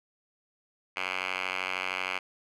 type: tone with band-pass filter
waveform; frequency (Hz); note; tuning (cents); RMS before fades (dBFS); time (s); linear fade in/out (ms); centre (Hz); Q
5% pulse; 92.9; F#2; +7; -33; 0.96-2.19; 10; 2100; 4.2
effects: none